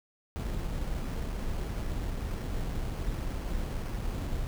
brown noise with sample-and-hold, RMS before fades -33 dBFS, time 0.36-4.47 s, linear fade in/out 0 ms, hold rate 3675 Hz, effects none

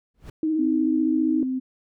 brown noise with exponential growth, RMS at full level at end -32 dBFS, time 0.14-0.3 s, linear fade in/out 5 ms, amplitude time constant 33 ms
sine tone with vibrato, 313.7 Hz, D#4, 14 cents sharp, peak -20 dBFS, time 0.43-1.43 s, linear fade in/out 2 ms, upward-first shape sine, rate 16 Hz, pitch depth 33 cents each way
sine tone, 259.1 Hz, C4, 17 cents flat, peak -23 dBFS, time 0.58-1.6 s, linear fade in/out 20 ms
effects none

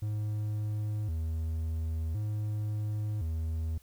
triangle tone with vibrato, 92.3 Hz, F#2, 4 cents flat, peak -28 dBFS, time 0.02-3.78 s, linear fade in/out 5 ms, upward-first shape square, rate 0.47 Hz, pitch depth 240 cents each way, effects added 60 Hz sine -62 dBFS peak until 3.82 s + white hiss -64 dBFS RMS until 3.82 s

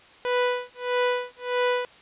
sawtooth tone with tremolo, 493.9 Hz, B4, in tune, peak -16 dBFS, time 0.25-1.85 s, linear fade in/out 0 ms, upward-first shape sine, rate 1.6 Hz, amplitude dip 100%, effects white hiss -51 dBFS RMS until 2.01 s + resampled to 8000 Hz

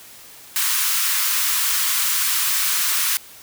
white high-pass noise, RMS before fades -20 dBFS, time 0.56-3.17 s, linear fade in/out 0 ms, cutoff 1000 Hz, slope 48 dB/octave, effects white hiss -43 dBFS RMS until 3.42 s

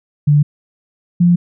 sine tone pair in turn, 146.83 / 174.61 Hz, D3 / F3, 0 / 0 cents, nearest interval minor third, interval 300 cents, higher second, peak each -7 dBFS, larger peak neither, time 0.27-0.43 / 1.2-1.36 s, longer neither, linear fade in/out 10 ms, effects none

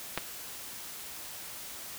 clicks, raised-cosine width 0.3 ms, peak -13 / -21 dBFS, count 2, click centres 0.176 / 0.182 s, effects white hiss -43 dBFS RMS until 1.98 s

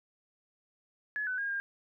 sine tone with pitch steps, 1700 / 1506 / 1625 / 1609 Hz, G#6 / F#6 / G#6 / G6, +40 / +30 / -38 / +45 cents, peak -31 dBFS, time 1.16-1.6 s, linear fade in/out 0 ms, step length 110 ms, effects none

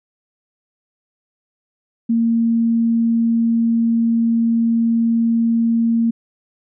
sine tone, 230.1 Hz, A#3, 22 cents flat, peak -13 dBFS, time 2.09-6.11 s, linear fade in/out 10 ms, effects none

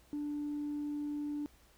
triangle tone with tanh clipping, 293.7 Hz, D4, in tune, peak -35 dBFS, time 0.13-1.46 s, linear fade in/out 0 ms, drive 5 dB, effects added 60 Hz sine -66 dBFS peak until 1.77 s + pink hiss -65 dBFS RMS until 1.77 s

